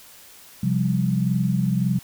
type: chord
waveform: sine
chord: C suspended fourth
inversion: none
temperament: just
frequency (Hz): 130.81 / 174.42 / 196.22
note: C3 / F3 / G3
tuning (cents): 0 / -2 / +2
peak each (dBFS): -23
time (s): 0.63-1.99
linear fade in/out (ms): 5
effects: white hiss -47 dBFS RMS until 2.03 s